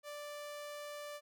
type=tone; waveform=sawtooth; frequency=587.3 Hz; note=D5; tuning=in tune; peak=-40 dBFS; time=0.03-1.21 s; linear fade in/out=50 ms; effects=none